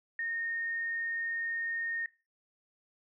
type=tone; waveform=sine; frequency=1842 Hz; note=A#6; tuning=21 cents flat; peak=-32 dBFS; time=0.19-2.06 s; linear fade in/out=2 ms; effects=noise-tail reverb RT60 0.3 s tail -19 dB re dry